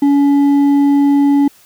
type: tone with hard clipping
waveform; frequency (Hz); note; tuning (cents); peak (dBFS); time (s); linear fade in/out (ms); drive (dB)
sine; 283; C#4; +36; -9; 0.02-1.48; 5; 4
effects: white hiss -47 dBFS RMS until 1.65 s